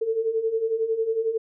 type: beating tone pair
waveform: sine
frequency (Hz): 440 / 451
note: A4 / A4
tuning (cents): 0 / +43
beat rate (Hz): 11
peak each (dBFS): -28 / -23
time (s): 0.01-1.38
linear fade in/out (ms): 10
effects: none